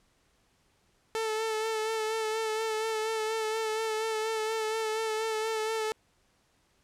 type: tone with vibrato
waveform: sawtooth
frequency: 440 Hz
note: A4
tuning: in tune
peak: -25 dBFS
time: 1.15-5.92 s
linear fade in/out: 0 ms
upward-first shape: sine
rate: 4.2 Hz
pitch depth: 29 cents each way
effects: pink hiss -69 dBFS RMS until 6.83 s + low-pass 10000 Hz 12 dB/octave